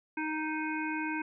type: harmonic tone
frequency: 311.1 Hz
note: D#4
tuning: in tune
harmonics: 1 / 3 / 5 / 7 / 8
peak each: -34 / -38 / -38 / -42 / -41 dBFS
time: 0.17-1.22 s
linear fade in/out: 5 ms
effects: none